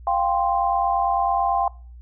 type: chord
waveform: sine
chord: F suspended second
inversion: none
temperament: equal with one note detuned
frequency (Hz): 698.5 / 787.6 / 1046.5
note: F5 / G5 / C6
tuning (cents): 0 / +8 / 0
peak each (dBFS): -23 / -21 / -24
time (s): 0.07-1.68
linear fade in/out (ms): 2
effects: noise-tail reverb RT60 0.4 s tail -23 dB re dry + added 60 Hz sine -39 dBFS peak until 2.01 s